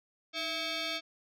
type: tone with frequency modulation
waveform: sine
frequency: 662 Hz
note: E5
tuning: 7 cents sharp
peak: -30 dBFS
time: 0.33-1.01 s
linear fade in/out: 50 ms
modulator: 973 Hz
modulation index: 4.4
effects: tanh soft clip ceiling -31 dBFS